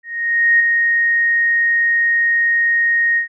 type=tone with ADSR envelope; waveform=sine; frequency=1864.7 Hz; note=A#6; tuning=in tune; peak=-8 dBFS; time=0.03-3.28 s; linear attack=570 ms; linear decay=5 ms; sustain=-4 dB; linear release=110 ms; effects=none